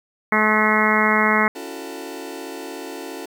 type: harmonic tone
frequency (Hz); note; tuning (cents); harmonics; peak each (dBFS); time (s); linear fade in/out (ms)
214.9; A3; -41; 1 / 2 / 3 / 4 / 5 / 6 / 7 / 8 / 9 / 10; -22 / -25 / -27 / -25 / -23 / -24 / -26 / -27 / -22 / -22; 0.32-1.48; 2
type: chord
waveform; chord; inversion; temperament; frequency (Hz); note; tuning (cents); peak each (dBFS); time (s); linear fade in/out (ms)
sawtooth; F# minor seventh; second; just; 277.5 / 333 / 370 / 444; C#4 / E4 / F#4 / A4; +2 / +18 / 0 / +16; -32; 1.55-3.26; 10
effects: 8-bit